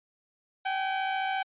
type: tone pair together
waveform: sawtooth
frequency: 767 / 821.4 Hz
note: G5 / G#5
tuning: -38 / -19 cents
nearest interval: minor second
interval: 119 cents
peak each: -24 / -33 dBFS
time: 0.65-1.43 s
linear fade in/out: 10 ms
effects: resampled to 8000 Hz